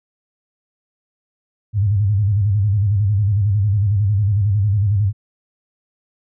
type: tone with vibrato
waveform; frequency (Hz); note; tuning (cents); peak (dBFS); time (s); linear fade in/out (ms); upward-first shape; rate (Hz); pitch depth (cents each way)
sine; 101.6; G#2; -38; -13; 1.73-5.13; 50; square; 11; 94
effects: none